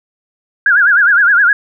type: tone with vibrato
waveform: sine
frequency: 1531 Hz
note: G6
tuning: 41 cents flat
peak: -6 dBFS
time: 0.66-1.53 s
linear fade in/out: 2 ms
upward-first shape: sine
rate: 9.7 Hz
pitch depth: 170 cents each way
effects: none